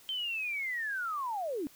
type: linear sweep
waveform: sine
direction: down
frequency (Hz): 3136 to 261.6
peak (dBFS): -32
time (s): 0.09-1.67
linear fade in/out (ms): 0
effects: white hiss -58 dBFS RMS until 1.75 s

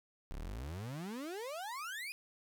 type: exponential sweep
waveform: 35% pulse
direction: up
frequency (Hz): 30.65 to 2542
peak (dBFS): -39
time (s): 0.31-2.12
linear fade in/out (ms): 0
effects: none

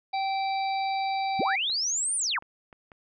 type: harmonic tone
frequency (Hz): 777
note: G5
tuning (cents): -16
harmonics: 1 / 3 / 5 / 6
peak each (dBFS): -26 / -36 / -40 / -42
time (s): 0.13-1.56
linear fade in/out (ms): 10
type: linear two-way sweep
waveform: sine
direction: up then down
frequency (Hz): 111.3 to 9397 to 761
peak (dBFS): -25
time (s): 1.39-2.39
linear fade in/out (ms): 5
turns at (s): 2.16
type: clicks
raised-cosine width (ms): 0.5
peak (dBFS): -33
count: 4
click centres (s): 1.698 / 2.424 / 2.728 / 2.918
effects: none

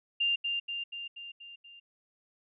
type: tone with echo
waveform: sine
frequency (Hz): 2794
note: F7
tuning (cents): 0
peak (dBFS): -25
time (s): 0.2-0.36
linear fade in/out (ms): 10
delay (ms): 240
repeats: 6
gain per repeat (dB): -4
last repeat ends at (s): 1.8
effects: none

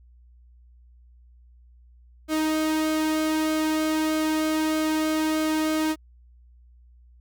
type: tone with flanger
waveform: sawtooth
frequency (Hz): 312.5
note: D#4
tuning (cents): +8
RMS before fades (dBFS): -24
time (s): 2.28-5.96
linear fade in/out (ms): 50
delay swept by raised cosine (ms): 1.1 to 2.1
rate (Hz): 1.6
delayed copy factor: -0.5
effects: added 60 Hz sine -50 dBFS peak until 7.2 s

